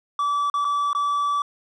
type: tone with dropouts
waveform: triangle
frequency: 1154 Hz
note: D6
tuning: 31 cents flat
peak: -18 dBFS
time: 0.19-1.42 s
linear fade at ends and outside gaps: 2 ms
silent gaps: 0.5-0.54 / 0.646-0.65 / 0.931-0.949 s
effects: resampled to 24000 Hz